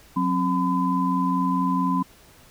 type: tone cluster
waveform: sine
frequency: 182.4 / 266.8 / 1011 Hz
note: F#3 / C4 / B5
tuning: -24 / +34 / +40 cents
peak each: -24 dBFS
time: 0.16-2.03 s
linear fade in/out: 10 ms
effects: pink hiss -52 dBFS RMS until 2.5 s